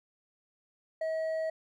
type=tone with hard clipping; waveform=sine; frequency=640 Hz; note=D#5; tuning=49 cents sharp; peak=-31 dBFS; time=1.01-1.5 s; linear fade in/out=5 ms; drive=4 dB; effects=none